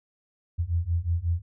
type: beating tone pair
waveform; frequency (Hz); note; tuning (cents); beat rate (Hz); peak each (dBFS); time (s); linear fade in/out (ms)
sine; 82.41 / 87.91; E2 / F2; 0 / +12; 5.5; -27 / -26; 0.58-1.42; 20
effects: none